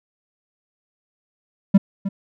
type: tone with echo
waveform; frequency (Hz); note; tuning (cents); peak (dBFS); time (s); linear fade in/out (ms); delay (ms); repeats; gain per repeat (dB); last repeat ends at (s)
triangle; 196; G3; 0; -5; 1.74-1.78; 10; 310; 1; -13; 2.09
effects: none